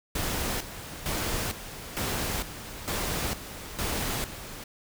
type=noise with tremolo; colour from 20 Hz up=pink; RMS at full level=-30 dBFS; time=0.15-4.64 s; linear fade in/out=5 ms; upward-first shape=square; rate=1.1 Hz; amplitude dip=70%; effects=none